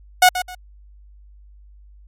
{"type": "tone with echo", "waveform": "sawtooth", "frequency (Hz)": 731, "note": "F#5", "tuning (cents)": -21, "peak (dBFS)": -4, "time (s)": [0.22, 0.29], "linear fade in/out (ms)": 5, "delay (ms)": 130, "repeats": 2, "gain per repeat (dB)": -12, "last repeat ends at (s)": 0.55, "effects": ["added 50 Hz sine -43 dBFS peak until 2.07 s", "MP3 64 kbps"]}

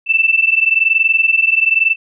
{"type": "tone pair together", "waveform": "sine", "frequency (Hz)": [2646, 2667], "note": ["E7", "E7"], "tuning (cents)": [6, 20], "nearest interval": "unison", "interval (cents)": 14, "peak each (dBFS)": -13, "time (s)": [0.06, 1.96], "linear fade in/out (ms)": 50, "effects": []}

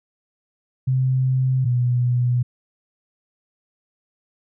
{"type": "tone pair in turn", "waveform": "sine", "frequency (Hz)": [130, 123.02], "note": ["C3", "B2"], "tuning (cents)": [-11, -6], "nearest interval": "minor second", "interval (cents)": 95, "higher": "first", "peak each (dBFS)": -16, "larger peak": "neither", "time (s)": [[0.87, 1.65], [1.65, 2.43]], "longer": "neither", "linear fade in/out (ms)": 10, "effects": []}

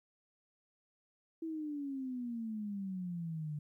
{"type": "exponential sweep", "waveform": "sine", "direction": "down", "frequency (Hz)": [329.6, 146.83], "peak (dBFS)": -37, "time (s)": [1.42, 3.59], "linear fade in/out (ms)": 5, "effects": ["13-bit"]}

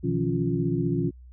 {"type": "tone cluster", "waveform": "sine", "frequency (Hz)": [124, 157.4, 173, 278.4, 350.2], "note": ["B2", "D#3", "F3", "C#4", "F4"], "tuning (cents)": [7, 20, -16, 8, 5], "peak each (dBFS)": -29, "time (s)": [0.03, 1.11], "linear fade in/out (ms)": 20, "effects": ["added 62 Hz sine -44 dBFS peak until 1.32 s"]}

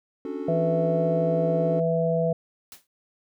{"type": "chord", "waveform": "triangle", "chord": "D major seventh", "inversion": "third", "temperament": "just", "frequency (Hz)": [275.3, 293.7, 367.1, 440.5], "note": ["C#4", "D4", "F#4", "A4"], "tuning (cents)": [-12, 0, -14, 2], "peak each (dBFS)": -33, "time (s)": [0.25, 1.8], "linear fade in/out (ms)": 2}
{"type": "harmonic tone", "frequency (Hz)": 165.1, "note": "E3", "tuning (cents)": 3, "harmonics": [1, 3, 4], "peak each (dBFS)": [-25, -25, -25], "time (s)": [0.48, 2.33], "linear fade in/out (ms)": 5}
{"type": "noise with exponential decay", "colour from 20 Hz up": "white", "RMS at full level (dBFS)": -39, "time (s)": [2.72, 2.87], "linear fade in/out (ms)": 2, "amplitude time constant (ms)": 31}
{"effects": []}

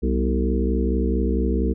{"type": "harmonic tone with a mistuned harmonic", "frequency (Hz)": 64.4, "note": "C2", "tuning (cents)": -27, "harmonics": [1, 3, 4, 5, 6, 7], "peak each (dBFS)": [-21, -26, -27, -28, -29, -29], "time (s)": [0.02, 1.74], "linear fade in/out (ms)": 20, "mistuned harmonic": 4, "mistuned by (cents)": -86, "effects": []}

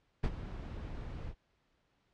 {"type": "noise with ADSR envelope", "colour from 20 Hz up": "brown", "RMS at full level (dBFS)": -28, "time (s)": [0.23, 1.35], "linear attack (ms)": 14, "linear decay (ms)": 48, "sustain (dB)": -14, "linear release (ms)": 69, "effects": ["pink hiss -75 dBFS RMS until 2.13 s", "low-pass 4000 Hz 12 dB/octave"]}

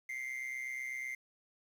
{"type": "tone with amplitude modulation", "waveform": "triangle", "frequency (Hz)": 2093, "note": "C7", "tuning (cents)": 0, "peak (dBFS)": -33, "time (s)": [0.09, 1.15], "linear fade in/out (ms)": 5, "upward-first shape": "sine", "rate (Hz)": 128, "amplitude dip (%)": 70, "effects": ["10-bit"]}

